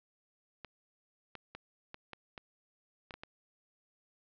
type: clicks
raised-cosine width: 0.3 ms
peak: -28 dBFS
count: 9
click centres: 0.647 / 1.353 / 1.55 / 1.944 / 2.133 / 2.378 / 3.108 / 3.14 / 3.235 s
effects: low-pass 5000 Hz 12 dB/octave